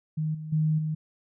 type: tone with level steps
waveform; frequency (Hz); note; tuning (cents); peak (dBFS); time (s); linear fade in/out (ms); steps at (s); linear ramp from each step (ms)
sine; 155.56; D#3; 0; -25 / -34 / -21 / -26; 0.17-0.95; 10; 0.34 / 0.52 / 0.78; 10
effects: none